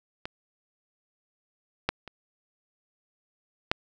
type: clicks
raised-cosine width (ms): 0.3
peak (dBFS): -18 / -8 / -25 / -6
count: 4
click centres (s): 0.255 / 1.89 / 2.077 / 3.715
effects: none